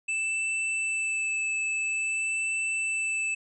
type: tone with vibrato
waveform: square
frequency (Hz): 2637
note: E7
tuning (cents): 0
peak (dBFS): -27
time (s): 0.08-3.35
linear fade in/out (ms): 10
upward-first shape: sine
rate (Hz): 0.49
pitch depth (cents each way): 12
effects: resampled to 22050 Hz